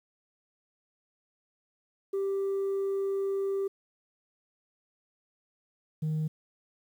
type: tone pair in turn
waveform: sine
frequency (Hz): 392 / 155.57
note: G4 / D#3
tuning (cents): 0 / 0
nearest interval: octave + major third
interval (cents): 1600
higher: first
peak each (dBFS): -25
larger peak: neither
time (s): 2.13-3.68 / 6.02-6.28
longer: first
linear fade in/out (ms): 10
effects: tanh soft clip ceiling -26 dBFS + 10-bit